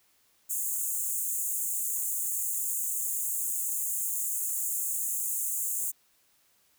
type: high-pass noise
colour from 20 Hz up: pink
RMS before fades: -31 dBFS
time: 0.49-5.92 s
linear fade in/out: 20 ms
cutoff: 6700 Hz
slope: 96 dB/octave
effects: white hiss -67 dBFS RMS until 6.78 s